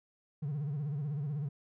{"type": "tone with vibrato", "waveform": "triangle", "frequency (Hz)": 145.2, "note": "D3", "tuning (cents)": -19, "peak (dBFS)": -30, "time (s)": [0.42, 1.49], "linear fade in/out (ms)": 10, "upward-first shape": "sine", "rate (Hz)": 16, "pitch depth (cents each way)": 130, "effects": ["tanh soft clip ceiling -27 dBFS"]}